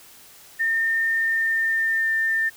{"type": "tone with pitch glide", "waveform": "sine", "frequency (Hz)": [1815, 1797.3], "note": ["A#6", "A6"], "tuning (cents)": [-47, 36], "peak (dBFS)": -19, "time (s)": [0.59, 2.5], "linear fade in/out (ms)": 20, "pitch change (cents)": -17, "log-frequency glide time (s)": [1.12, 2.32], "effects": ["white hiss -48 dBFS RMS until 2.56 s"]}